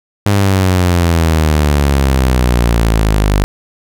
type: exponential sweep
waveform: sawtooth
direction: down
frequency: 102.5 to 49 Hz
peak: -5 dBFS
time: 0.26-3.44 s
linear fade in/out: 0 ms
effects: none